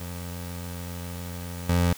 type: tone with level steps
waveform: 25% pulse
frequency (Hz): 87.31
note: F2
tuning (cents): 0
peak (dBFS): -30 / -16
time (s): 0-1.93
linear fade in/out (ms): 5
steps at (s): 1.69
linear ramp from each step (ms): 5
effects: white hiss -45 dBFS RMS until 1.97 s